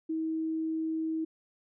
sine tone, 320 Hz, D#4, 49 cents sharp, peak -29 dBFS, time 0.09-1.25 s, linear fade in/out 10 ms, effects none

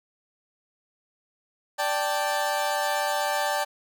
30% pulse chord, D suspended fourth, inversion none, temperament equal, 587.3 / 784 / 880 Hz, D5 / G5 / A5, 0 / 0 / 0 cents, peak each -26 dBFS, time 1.78-3.65 s, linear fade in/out 20 ms, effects none

